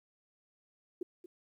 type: tone with echo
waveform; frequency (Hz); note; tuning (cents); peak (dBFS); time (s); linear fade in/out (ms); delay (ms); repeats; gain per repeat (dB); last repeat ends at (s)
sine; 357; F4; +38; -33; 1.01-1.03; 5; 230; 1; -13; 1.26
effects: 12-bit